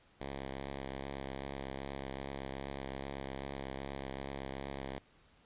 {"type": "tone with vibrato", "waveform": "5% pulse", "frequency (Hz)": 68, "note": "C#2", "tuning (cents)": -33, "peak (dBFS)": -29, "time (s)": [0.2, 4.99], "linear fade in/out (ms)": 10, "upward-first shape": "triangle", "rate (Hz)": 2.5, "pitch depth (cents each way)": 33, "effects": ["pink hiss -66 dBFS RMS until 5.45 s", "resampled to 8000 Hz"]}